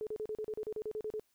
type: tone bursts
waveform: sine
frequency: 430 Hz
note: A4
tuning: 40 cents flat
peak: -35 dBFS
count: 13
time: 0.01-1.196 s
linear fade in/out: 0 ms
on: 58 ms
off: 36 ms
effects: white hiss -75 dBFS RMS until 1.34 s